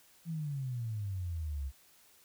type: exponential sweep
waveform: sine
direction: down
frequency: 170 to 65.41 Hz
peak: -34 dBFS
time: 0.25-1.72 s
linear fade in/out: 50 ms
effects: white hiss -63 dBFS RMS until 2.24 s